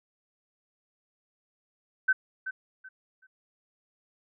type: tone with echo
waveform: sine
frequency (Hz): 1529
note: G6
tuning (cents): -44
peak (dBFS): -19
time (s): 2.08-2.13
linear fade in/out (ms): 10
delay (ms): 380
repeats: 3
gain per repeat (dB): -12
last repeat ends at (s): 3.27
effects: none